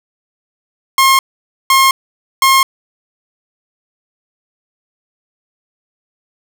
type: tone bursts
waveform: sawtooth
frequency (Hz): 1071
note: C6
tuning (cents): +40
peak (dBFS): -3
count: 3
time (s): 0.98-2.63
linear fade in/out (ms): 2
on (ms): 210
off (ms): 510
effects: none